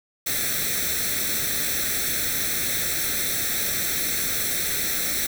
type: noise with comb filter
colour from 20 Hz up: white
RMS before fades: -25 dBFS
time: 0.26-5.27 s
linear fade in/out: 10 ms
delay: 0.51 ms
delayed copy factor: +0.8
effects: none